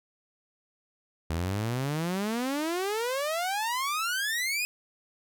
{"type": "exponential sweep", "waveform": "sawtooth", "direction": "up", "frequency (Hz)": [77.78, 2539], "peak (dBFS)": -24, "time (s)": [1.3, 4.65], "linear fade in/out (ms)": 0, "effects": []}